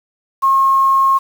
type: tone with quantisation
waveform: sine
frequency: 1079 Hz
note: C#6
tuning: 47 cents flat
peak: -9 dBFS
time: 0.42-1.19 s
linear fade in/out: 20 ms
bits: 6
effects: none